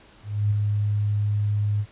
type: tone with ADSR envelope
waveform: sine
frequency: 103.83 Hz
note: G#2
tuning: in tune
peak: -17 dBFS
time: 0.23-1.86 s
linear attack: 280 ms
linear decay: 15 ms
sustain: -3 dB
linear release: 60 ms
effects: pink hiss -52 dBFS RMS until 1.91 s + resampled to 8000 Hz